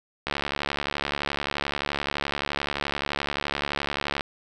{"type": "click train", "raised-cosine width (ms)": 0.3, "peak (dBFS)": -10, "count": 283, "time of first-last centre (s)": [0.27, 4.209], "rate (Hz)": 71.6, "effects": []}